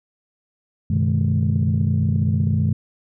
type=tone cluster; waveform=sine; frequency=96.4 / 125 / 141.6 / 156.8 / 211.5 Hz; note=G2 / B2 / C#3 / D#3 / G#3; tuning=-28 / +21 / +37 / +14 / +32 cents; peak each=-19 / -22 / -28 / -22 / -23 dBFS; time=0.9-2.73 s; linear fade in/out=5 ms; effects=tanh soft clip ceiling -9 dBFS